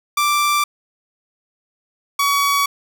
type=tone pair in turn; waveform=sawtooth; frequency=1174.7 / 1130.4 Hz; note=D6 / C#6; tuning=0 / +34 cents; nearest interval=minor second; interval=66 cents; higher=first; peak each=-11 dBFS; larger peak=neither; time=0.17-0.64 / 2.19-2.66 s; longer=neither; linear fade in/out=5 ms; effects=none